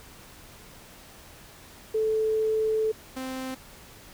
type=tone pair in turn; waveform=sine / sawtooth; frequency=437.4 / 260.6 Hz; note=A4 / C4; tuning=-10 / -7 cents; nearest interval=major sixth; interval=897 cents; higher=first; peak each=-22 / -28 dBFS; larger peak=first; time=1.94-2.92 / 3.16-3.55 s; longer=first; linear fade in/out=10 ms; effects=pink hiss -49 dBFS RMS until 4.13 s